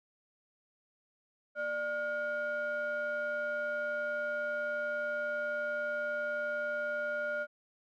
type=ring-modulated tone; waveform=triangle; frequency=415.3 Hz; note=G#4; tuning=in tune; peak=-27 dBFS; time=1.55-7.47 s; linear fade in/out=50 ms; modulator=1010 Hz; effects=none